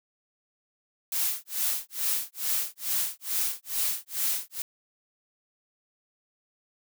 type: noise with tremolo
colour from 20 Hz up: blue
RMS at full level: -26 dBFS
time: 1.12-4.62 s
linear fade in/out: 2 ms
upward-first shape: sine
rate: 2.3 Hz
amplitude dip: 100%
effects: none